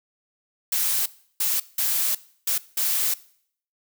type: noise bursts at uneven times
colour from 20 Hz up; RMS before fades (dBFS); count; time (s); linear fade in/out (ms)
blue; -23; 5; 0.72-1.06 / 1.4-1.6 / 1.78-2.15 / 2.47-2.58 / 2.77-3.14; 5
effects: noise-tail reverb RT60 0.6 s tail -20 dB re dry